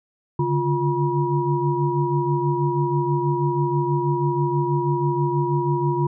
sine tone cluster, 141 / 147.2 / 351 / 965 Hz, C#3 / D3 / F4 / B5, +30 / +4 / +9 / -40 cents, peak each -23 / -26 / -23 / -25 dBFS, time 0.39-6.07 s, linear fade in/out 5 ms, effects none

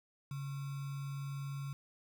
sine tone with sample-and-hold, 139.2 Hz, C#3, 8 cents sharp, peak -38 dBFS, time 0.31-1.73 s, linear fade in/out 2 ms, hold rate 1225 Hz, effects none

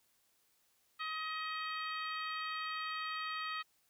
harmonic tone, 632 Hz, D#5, 27 cents sharp, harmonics 2 / 3 / 4 / 5 / 6 / 7, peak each -40 / -44 / -46 / -48 / -50 / -51 dBFS, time 0.99-3.63 s, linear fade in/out 20 ms, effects white hiss -74 dBFS RMS until 3.89 s

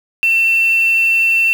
sine tone with quantisation, 2694 Hz, E7, 37 cents sharp, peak -10 dBFS, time 0.23-1.53 s, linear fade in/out 0 ms, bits 5, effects none

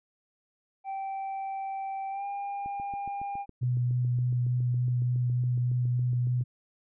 triangle tone with pitch glide, 778 to 802.6 Hz, G5 to G5, -13 to +41 cents, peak -30 dBFS, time 0.84-3.46 s, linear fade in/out 50 ms, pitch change +54 cents, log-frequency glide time 2.1-2.25 s
click train, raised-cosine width 3 ms, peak -33 dBFS, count 28, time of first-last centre 2.66-6.41 s, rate 7.2 Hz
sine tone with vibrato, 123.47 Hz, B2, in tune, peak -24 dBFS, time 3.61-6.44 s, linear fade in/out 20 ms, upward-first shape sine, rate 3.4 Hz, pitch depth 11 cents each way
effects resampled to 8000 Hz

